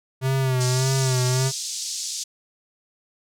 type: tone with vibrato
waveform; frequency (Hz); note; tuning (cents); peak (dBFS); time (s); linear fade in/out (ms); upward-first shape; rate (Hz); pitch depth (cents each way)
square; 130; C3; -11; -20; 0.21-1.52; 50; sine; 1.7; 55
type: band-pass noise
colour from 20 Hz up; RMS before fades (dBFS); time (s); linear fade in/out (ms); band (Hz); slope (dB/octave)
pink; -30; 0.6-2.24; 10; 4600 to 7800; 24
effects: none